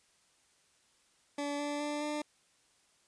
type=tone with pitch steps; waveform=20% pulse; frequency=287.7 / 291.2 / 294.8 / 298.4 Hz; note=D4 / D4 / D4 / D4; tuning=-36 / -15 / +7 / +28 cents; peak=-29 dBFS; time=1.38-2.22 s; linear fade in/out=5 ms; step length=210 ms; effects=white hiss -69 dBFS RMS until 3.07 s + resampled to 22050 Hz